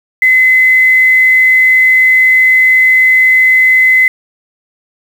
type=tone with quantisation; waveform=sine; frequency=2037 Hz; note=C7; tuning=47 cents flat; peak=-4 dBFS; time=0.22-4.08 s; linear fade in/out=2 ms; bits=5; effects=none

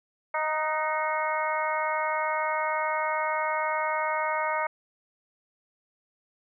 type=harmonic tone with a mistuned harmonic; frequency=311.1 Hz; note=D#4; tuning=in tune; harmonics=2 / 3 / 4 / 5 / 6 / 7; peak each=-31 / -29 / -32 / -36 / -37 / -34 dBFS; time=0.34-4.67 s; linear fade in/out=5 ms; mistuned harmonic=5; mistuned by=-49 cents; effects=none

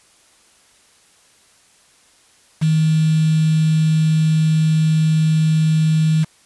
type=tone with quantisation; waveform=sine; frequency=157.7 Hz; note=D#3; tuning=24 cents sharp; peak=-12 dBFS; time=2.61-6.25 s; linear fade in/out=20 ms; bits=5; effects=white hiss -53 dBFS RMS until 6.45 s + resampled to 24000 Hz

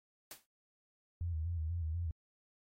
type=noise with exponential decay; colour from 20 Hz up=white; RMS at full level=-44 dBFS; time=0.31-0.46 s; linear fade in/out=1 ms; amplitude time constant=32 ms
type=tone with vibrato; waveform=sine; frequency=82.41 Hz; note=E2; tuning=in tune; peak=-34 dBFS; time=1.21-2.11 s; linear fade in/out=0 ms; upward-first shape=square; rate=4.1 Hz; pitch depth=74 cents each way
effects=AAC 48 kbps

